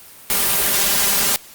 white noise with comb filter, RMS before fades -17 dBFS, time 0.3-1.36 s, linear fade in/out 0 ms, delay 5 ms, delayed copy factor +0.75, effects white hiss -42 dBFS RMS until 1.54 s + Opus 32 kbps

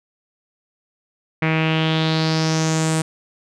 sawtooth tone with low-pass filter sweep, 159.3 Hz, D#3, 41 cents sharp, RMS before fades -19 dBFS, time 1.42-3.02 s, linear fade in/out 5 ms, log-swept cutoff 2200 to 8800 Hz, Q 4.1, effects none

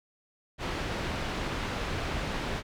pink low-pass noise, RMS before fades -33 dBFS, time 0.58-2.63 s, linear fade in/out 50 ms, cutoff 3600 Hz, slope 12 dB/octave, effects none

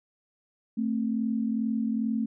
sine tone pair together, 222.3 / 264.7 Hz, A3 / C4, +18 / +20 cents, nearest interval minor third, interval 302 cents, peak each -26 / -31 dBFS, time 0.77-2.26 s, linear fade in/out 10 ms, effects none

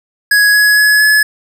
square tone with pitch steps, 1669 / 1681.6 / 1694.3 / 1707 Hz, G#6 / G#6 / G#6 / G#6, +8 / +21 / +34 / +47 cents, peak -7 dBFS, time 0.31-1.23 s, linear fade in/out 5 ms, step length 230 ms, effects none

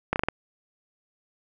slowing click train, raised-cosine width 0.5 ms, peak -8 dBFS, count 5, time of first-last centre 0.13-0.286 s, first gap 29 ms, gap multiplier 1.2, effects none

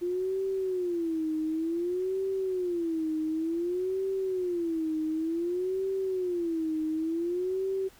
sine tone with vibrato, 347.2 Hz, F4, 10 cents flat, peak -27 dBFS, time 0.01-7.89 s, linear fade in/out 20 ms, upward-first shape sine, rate 0.55 Hz, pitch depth 180 cents each way, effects pink hiss -57 dBFS RMS until 7.99 s

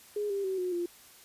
sine tone with pitch steps, 415.3 / 397.2 / 380 / 363.4 / 347.6 Hz, G#4 / G4 / F#4 / F#4 / F4, 0 / +23 / +46 / -31 / -8 cents, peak -29 dBFS, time 0.16-0.86 s, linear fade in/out 5 ms, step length 140 ms, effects white hiss -55 dBFS RMS until 1.24 s + resampled to 32000 Hz

